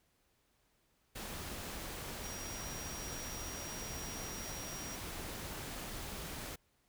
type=tone in noise; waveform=sine; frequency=5700 Hz; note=F8; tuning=34 cents sharp; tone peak=-47 dBFS; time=2.23-4.96 s; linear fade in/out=10 ms; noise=pink; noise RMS=-44 dBFS; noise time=1.15-6.56 s; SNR=-6 dB; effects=pink hiss -75 dBFS RMS until 6.88 s